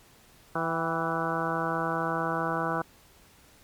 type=harmonic tone with a mistuned harmonic; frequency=164.81 Hz; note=E3; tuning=in tune; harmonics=1 / 2 / 3 / 4 / 5 / 6 / 7 / 8 / 9; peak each=-35 / -35 / -35 / -35 / -35 / -35 / -35 / -35 / -35 dBFS; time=0.55-2.82 s; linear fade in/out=5 ms; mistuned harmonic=5; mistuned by=-53 cents; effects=pink hiss -57 dBFS RMS until 3.63 s + MP3 96 kbps